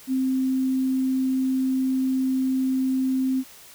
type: tone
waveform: sine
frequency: 261.6 Hz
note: C4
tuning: in tune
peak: -20 dBFS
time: 0.07-3.44 s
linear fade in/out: 50 ms
effects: white hiss -47 dBFS RMS until 3.74 s